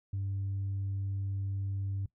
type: tone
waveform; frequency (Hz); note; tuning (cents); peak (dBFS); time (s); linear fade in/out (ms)
sine; 98; G2; 0; -30; 0.13-2.06; 5
effects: noise-tail reverb RT60 0.1 s tail -20 dB re dry + tanh soft clip ceiling -29 dBFS